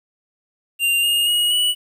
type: tone with pitch steps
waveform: square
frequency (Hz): 2786 / 2838 / 2891 / 2945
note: F7 / F7 / F#7 / F#7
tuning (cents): -5 / +27 / -41 / -9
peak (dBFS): -16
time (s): 0.79-1.75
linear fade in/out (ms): 50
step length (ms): 240
effects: 9-bit